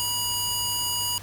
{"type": "tone with high-pass filter", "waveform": "square", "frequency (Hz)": 969, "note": "B5", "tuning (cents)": -33, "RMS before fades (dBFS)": -27, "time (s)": [0, 1.18], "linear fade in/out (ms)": 0, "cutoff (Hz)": 3000, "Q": 0.54, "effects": ["added 101 Hz sine -42 dBFS peak until 1.22 s", "pink hiss -44 dBFS RMS until 1.22 s"]}